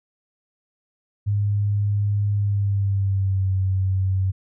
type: tone with pitch glide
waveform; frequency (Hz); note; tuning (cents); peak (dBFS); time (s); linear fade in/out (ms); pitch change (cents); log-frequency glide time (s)
sine; 102.4 to 94.99; G#2 to F#2; -24 to +46; -18; 1.26-4.32; 20; -130; 2.34-3.52
effects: none